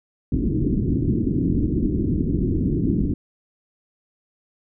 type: low-pass noise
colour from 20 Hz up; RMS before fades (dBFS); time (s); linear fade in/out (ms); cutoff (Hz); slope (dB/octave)
white; -21; 0.32-3.14; 5; 340; 48
effects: none